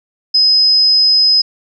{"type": "tone", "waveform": "sine", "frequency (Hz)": 5060, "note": "D#8", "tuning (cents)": 28, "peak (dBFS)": -7, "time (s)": [0.34, 1.42], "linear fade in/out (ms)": 10, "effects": []}